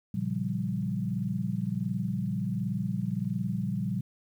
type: chord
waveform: sine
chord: G half-diminished seventh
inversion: first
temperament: equal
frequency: 116.54 / 138.59 / 174.61 / 196 Hz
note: Bb2 / Db3 / F3 / G3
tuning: 0 / 0 / 0 / 0 cents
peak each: -34 / -36 / -33 / -32 dBFS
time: 0.14-4.01 s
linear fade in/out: 5 ms
effects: 10-bit